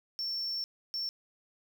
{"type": "tone bursts at uneven times", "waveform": "triangle", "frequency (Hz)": 5430, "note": "F8", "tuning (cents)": -50, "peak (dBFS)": -31, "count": 2, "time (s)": [[0.19, 0.64], [0.94, 1.09]], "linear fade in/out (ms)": 0, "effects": []}